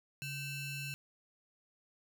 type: ring-modulated tone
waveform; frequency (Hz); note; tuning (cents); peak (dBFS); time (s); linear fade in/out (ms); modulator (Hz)
40% pulse; 1400; F6; +4; -35; 0.22-0.94; 0; 1260
effects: none